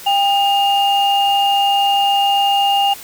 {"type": "tone pair together", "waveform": "sine", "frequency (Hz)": [798.5, 2829], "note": ["G5", "F7"], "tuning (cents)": [32, 22], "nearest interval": "octave + minor seventh", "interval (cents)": 2190, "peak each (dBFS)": [-12, -16], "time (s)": [0.06, 2.94], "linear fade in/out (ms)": 10, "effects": ["tanh soft clip ceiling -6 dBFS", "white hiss -35 dBFS RMS until 3.03 s"]}